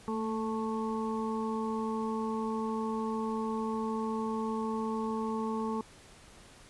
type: harmonic tone with a mistuned harmonic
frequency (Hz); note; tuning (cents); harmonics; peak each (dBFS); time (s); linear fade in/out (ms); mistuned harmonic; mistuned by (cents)
220; A3; 0; 1 / 2 / 4 / 5; -33 / -36 / -39 / -40; 0.08-5.81; 0; 1; +26
effects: pink hiss -55 dBFS RMS until 6.69 s + resampled to 24000 Hz